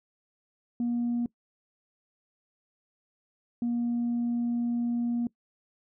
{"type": "tone pair in turn", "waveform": "sine", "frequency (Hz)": [238.7, 237.9], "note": ["A#3", "A#3"], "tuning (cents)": [41, 35], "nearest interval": "unison", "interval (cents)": 6, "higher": "first", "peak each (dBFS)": -24, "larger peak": "neither", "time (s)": [[0.8, 1.26], [3.62, 5.27]], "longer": "second", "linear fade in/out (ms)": 2, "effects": ["noise-tail reverb RT60 0.1 s tail -22 dB re dry", "tanh soft clip ceiling -23 dBFS"]}